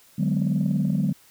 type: chord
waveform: sine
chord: G# half-diminished seventh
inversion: second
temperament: just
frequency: 149.51 / 186.89 / 207.7 / 249.2 Hz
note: D3 / F#3 / G#3 / B3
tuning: +31 / +18 / 0 / +16 cents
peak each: -24 / -23 / -25 / -29 dBFS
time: 0.18-1.13 s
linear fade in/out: 10 ms
effects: tanh soft clip ceiling -14 dBFS + white hiss -55 dBFS RMS until 1.3 s